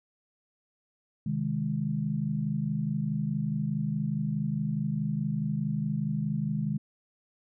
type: chord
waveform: sine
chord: Ab major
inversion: first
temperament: equal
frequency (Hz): 130.81 / 155.56 / 207.7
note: C3 / Eb3 / Ab3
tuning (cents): 0 / 0 / 0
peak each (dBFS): -34 / -30 / -31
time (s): 1.26-6.78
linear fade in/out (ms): 5
effects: none